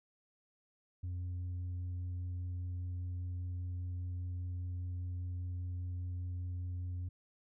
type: tone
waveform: sine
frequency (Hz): 89.5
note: F2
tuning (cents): +43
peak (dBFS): -34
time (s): 1.03-7.09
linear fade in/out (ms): 10
effects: tanh soft clip ceiling -36 dBFS